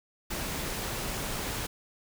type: noise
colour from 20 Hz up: pink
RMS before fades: -34 dBFS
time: 0.3-1.67 s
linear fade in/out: 10 ms
effects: none